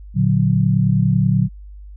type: chord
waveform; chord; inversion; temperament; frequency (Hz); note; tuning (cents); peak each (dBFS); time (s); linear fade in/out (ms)
sine; Bb augmented; none; equal; 116.54 / 146.83 / 185; Bb2 / D3 / F#3; 0 / 0 / 0; -17; 0.14-1.49; 50
effects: added 50 Hz sine -34 dBFS peak until 1.96 s